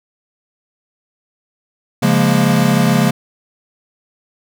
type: chord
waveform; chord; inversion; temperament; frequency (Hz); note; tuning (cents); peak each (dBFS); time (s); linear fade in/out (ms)
square; Bb minor seventh; first; equal with one note detuned; 138.59 / 174.61 / 207.7 / 234.4; Db3 / F3 / Ab3 / Bb3; 0 / 0 / 0 / +10; -17; 2.02-3.11; 10
effects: none